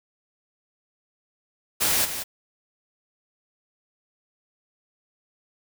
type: noise with echo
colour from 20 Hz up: white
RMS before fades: -22 dBFS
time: 1.8-2.06 s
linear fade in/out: 20 ms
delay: 180 ms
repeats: 1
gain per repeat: -9 dB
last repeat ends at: 2.24 s
effects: none